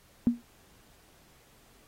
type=tone with exponential decay; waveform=sine; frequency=238 Hz; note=A#3; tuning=36 cents sharp; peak=-16 dBFS; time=0.27-0.42 s; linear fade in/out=0 ms; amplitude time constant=31 ms; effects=pink hiss -61 dBFS RMS until 1.87 s + AAC 48 kbps

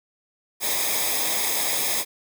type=noise with comb filter; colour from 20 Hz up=white; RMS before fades=-24 dBFS; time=0.6-2.05 s; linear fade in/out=50 ms; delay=0.69 ms; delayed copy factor=-0.75; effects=none

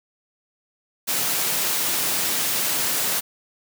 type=high-pass noise; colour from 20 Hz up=white; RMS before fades=-23 dBFS; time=1.07-3.21 s; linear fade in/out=20 ms; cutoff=110 Hz; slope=48 dB/octave; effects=none

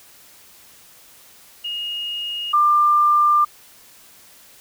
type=tone pair in turn; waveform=sine; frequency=2860 / 1192.8 Hz; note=F7 / D6; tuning=+41 / +27 cents; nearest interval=octave + minor third; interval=1514 cents; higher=first; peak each=-24 / -12 dBFS; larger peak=second; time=1.64-2.53 / 2.53-3.45 s; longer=second; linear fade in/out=10 ms; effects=white hiss -48 dBFS RMS until 4.6 s

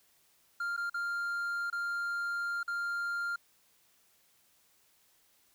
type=tone with dropouts; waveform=triangle; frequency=1396.9 Hz; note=F6; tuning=in tune; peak=-30 dBFS; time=0.6-3.36 s; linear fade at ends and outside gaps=5 ms; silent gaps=0.766-0.775 / 0.898-0.942 / 1.701-1.726 / 2.631-2.678 s; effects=white hiss -68 dBFS RMS until 5.54 s

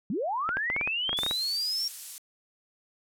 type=linear sweep; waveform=sine; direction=up; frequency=164.81 to 5588 Hz; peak=-27 dBFS; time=0.1-1.88 s; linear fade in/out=2 ms
type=clicks; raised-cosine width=0.5 ms; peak=-17 dBFS; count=12; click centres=0.491 / 0.57 / 0.701 / 0.764 / 0.812 / 0.875 / 1.093 / 1.13 / 1.189 / 1.234 / 1.264 / 1.311 s
type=noise; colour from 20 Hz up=violet; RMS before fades=-34 dBFS; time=1.17-2.18 s; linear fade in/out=0 ms
effects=low-pass 10000 Hz 12 dB/octave

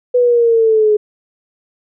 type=exponential sweep; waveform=sine; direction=down; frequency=497.1 to 418.9 Hz; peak=-8 dBFS; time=0.14-0.97 s; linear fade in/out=10 ms; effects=none

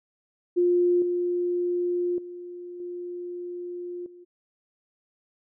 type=tone with level steps; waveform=sine; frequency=353.2 Hz; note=F4; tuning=20 cents sharp; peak=-18 / -23 / -36 / -32 / -45 dBFS; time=0.56-4.25 s; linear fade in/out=20 ms; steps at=1.02 / 2.18 / 2.8 / 4.06 s; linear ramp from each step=2 ms; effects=none

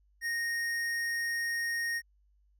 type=tone with hard clipping; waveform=sine; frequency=1859 Hz; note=A#6; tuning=5 cents flat; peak=-32 dBFS; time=0.21-2.02 s; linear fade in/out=50 ms; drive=13 dB; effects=added 50 Hz sine -64 dBFS peak until 2.59 s

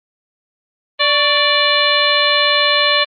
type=harmonic tone with a mistuned harmonic; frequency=587 Hz; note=D5; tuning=1 cent flat; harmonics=1 / 2 / 3 / 4 / 5 / 6 / 7; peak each=-19 / -19 / -19 / -19 / -19 / -19 / -19 dBFS; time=0.99-3.05 s; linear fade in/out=20 ms; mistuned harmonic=2; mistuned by=-80 cents; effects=Opus 32 kbps

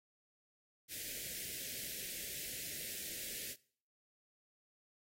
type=band-stop noise; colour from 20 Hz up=white; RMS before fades=-44 dBFS; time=0.88-3.56 s; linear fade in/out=50 ms; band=610 to 1700 Hz; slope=48 dB/octave; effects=noise-tail reverb RT60 0.5 s tail -21 dB re dry + AAC 48 kbps

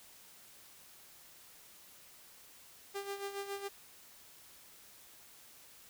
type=tone with tremolo; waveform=sawtooth; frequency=398.4 Hz; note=G4; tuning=28 cents sharp; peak=-33 dBFS; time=2.94-3.69 s; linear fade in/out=20 ms; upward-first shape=sine; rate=7.2 Hz; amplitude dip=65%; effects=white hiss -58 dBFS RMS until 5.89 s

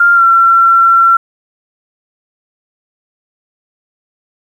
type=tone with pitch glide; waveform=sine; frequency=1396.9 to 1357.1 Hz; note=F6 to E6; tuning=0 to +50 cents; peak=-4 dBFS; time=0-1.17 s; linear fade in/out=5 ms; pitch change=-50 cents; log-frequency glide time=0.14-0.23 s; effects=7-bit

